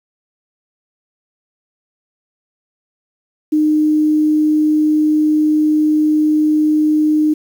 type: tone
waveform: sine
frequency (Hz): 305.9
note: D#4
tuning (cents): -29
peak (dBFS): -10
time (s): 3.52-7.34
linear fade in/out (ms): 10
effects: 7-bit